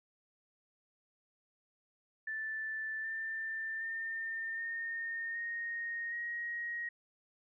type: tone with pitch steps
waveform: sine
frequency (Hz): 1760 / 1784.6 / 1809.5 / 1834.7 / 1860.4 / 1886.3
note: A6 / A6 / A6 / A#6 / A#6 / A#6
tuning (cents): 0 / +24 / +48 / -28 / -4 / +20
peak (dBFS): -36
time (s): 2.27-6.89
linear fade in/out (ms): 5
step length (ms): 770
effects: none